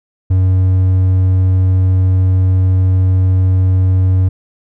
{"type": "tone", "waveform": "triangle", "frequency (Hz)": 93.2, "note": "F#2", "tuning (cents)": 13, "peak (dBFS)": -6, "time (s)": [0.3, 4.29], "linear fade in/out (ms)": 10, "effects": []}